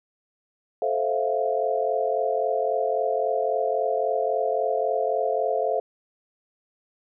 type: chord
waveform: sine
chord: F major seventh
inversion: first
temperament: just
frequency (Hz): 436.5 / 523.8 / 654.8 / 698.5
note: A4 / C5 / E5 / F5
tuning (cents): -14 / +2 / -12 / 0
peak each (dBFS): -27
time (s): 0.82-5.8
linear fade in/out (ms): 2
effects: none